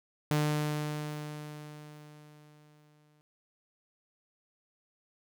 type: tone with exponential decay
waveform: sawtooth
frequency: 150.2 Hz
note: D3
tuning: 39 cents sharp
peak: -21 dBFS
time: 0.31-3.21 s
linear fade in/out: 0 ms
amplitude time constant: 630 ms
effects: none